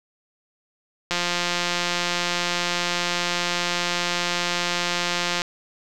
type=click train; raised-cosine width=0.2 ms; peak=-6 dBFS; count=755; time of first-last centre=1.11-5.419 s; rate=175 Hz; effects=none